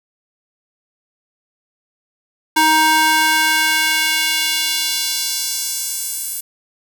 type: tone with high-pass filter sweep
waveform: square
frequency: 313.7 Hz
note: D#4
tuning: 14 cents sharp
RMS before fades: -17 dBFS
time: 2.56-6.41 s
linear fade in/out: 10 ms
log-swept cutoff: 750 to 10000 Hz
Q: 1.2
effects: none